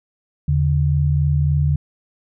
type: tone pair together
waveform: sine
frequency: 80.8 / 144.34 Hz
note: E2 / D3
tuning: -34 / -30 cents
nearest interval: minor seventh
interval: 1004 cents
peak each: -18 / -16 dBFS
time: 0.48-1.76 s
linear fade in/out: 5 ms
effects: none